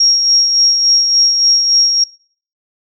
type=tone with tremolo; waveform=sine; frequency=5588 Hz; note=F8; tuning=in tune; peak=-6 dBFS; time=0-2.04 s; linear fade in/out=5 ms; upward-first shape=sine; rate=3.5 Hz; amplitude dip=45%; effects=noise-tail reverb RT60 0.5 s tail -24 dB re dry